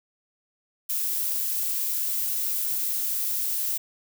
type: noise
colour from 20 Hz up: violet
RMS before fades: -27 dBFS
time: 0.89-3.78 s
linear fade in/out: 10 ms
effects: none